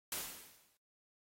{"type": "noise with exponential decay", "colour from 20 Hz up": "white", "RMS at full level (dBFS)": -37, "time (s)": [0.12, 0.77], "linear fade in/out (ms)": 2, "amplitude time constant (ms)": 140, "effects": ["AAC 48 kbps"]}